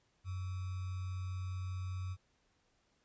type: tone with sample-and-hold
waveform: sine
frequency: 92.5 Hz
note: F#2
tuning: in tune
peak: -37 dBFS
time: 0.24-2.17 s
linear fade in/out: 50 ms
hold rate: 1225 Hz
effects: pink hiss -75 dBFS RMS until 3.04 s + resampled to 16000 Hz